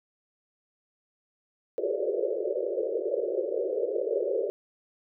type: band-pass noise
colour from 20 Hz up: white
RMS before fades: -29 dBFS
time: 1.78-4.5 s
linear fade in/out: 0 ms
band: 360 to 580 Hz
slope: 96 dB/octave
effects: none